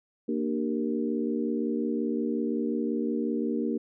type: harmonic tone with a mistuned harmonic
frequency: 77.7 Hz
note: D#2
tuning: 2 cents flat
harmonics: 3 / 4 / 5 / 6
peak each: -29 / -31 / -33 / -35 dBFS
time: 0.28-3.78 s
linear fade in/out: 10 ms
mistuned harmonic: 4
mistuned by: -69 cents
effects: none